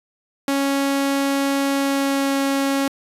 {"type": "tone with pitch glide", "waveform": "sawtooth", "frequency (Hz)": [276.7, 274.9], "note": ["C#4", "C#4"], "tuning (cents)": [-3, -14], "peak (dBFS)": -14, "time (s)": [0.48, 2.88], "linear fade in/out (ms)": 2, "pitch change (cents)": -11, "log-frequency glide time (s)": [1.72, 2.39], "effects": ["resampled to 32000 Hz"]}